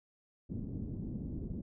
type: low-pass noise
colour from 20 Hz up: white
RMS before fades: -40 dBFS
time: 0.49-1.62 s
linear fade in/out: 10 ms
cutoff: 270 Hz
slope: 24 dB/octave
effects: none